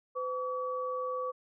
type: tone pair together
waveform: sine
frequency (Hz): 507.8 / 1140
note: B4 / C#6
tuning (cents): +48 / +48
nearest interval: octave + major second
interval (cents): 1400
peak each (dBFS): -34 / -35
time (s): 0.15-1.32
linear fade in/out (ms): 20
effects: none